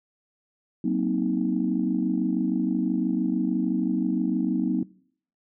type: chord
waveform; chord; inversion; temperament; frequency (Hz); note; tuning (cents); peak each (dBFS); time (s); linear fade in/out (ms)
sine; C half-diminished seventh; second; just; 188.37 / 235.5 / 261.6 / 314; Gb3 / Bb3 / C4 / Eb4; +31 / +18 / 0 / +16; -27; 0.84-4.83; 5
effects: noise-tail reverb RT60 0.6 s tail -22 dB re dry + tanh soft clip ceiling -12 dBFS